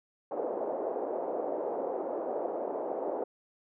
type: band-pass noise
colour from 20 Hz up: pink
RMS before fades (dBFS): -34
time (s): 0.31-3.24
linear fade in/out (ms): 5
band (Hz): 400 to 690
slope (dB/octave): 24
effects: none